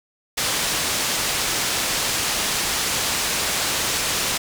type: low-pass noise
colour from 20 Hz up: white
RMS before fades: -23 dBFS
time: 0.37-4.38 s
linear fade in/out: 10 ms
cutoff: 7700 Hz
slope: 12 dB/octave
effects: none